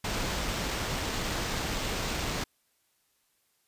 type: noise with sample-and-hold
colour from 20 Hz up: pink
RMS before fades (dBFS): -32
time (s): 0.04-2.44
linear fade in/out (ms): 5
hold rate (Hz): 11025
effects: white hiss -72 dBFS RMS until 3.67 s + resampled to 32000 Hz